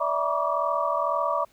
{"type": "tone cluster", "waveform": "sine", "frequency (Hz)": [580, 654, 962, 1133, 1175], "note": ["D5", "E5", "B5", "C#6", "D6"], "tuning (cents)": [-22, -14, -46, 37, 1], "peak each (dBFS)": -29, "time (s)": [0, 1.45], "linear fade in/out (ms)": 10, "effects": ["pink hiss -61 dBFS RMS until 1.52 s"]}